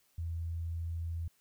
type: tone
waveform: sine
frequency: 83.4 Hz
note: E2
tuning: 21 cents sharp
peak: -34 dBFS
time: 0.18-1.28 s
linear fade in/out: 5 ms
effects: white hiss -71 dBFS RMS until 1.4 s